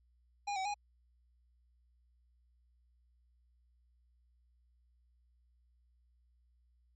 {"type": "tone with pitch steps", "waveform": "square", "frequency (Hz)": [814, 761, 823], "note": ["G#5", "F#5", "G#5"], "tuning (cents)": [-35, 48, -16], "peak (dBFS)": -35, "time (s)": [0.47, 0.743], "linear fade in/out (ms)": 10, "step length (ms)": 91, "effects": ["added 60 Hz sine -67 dBFS peak until 6.95 s", "MP3 32 kbps"]}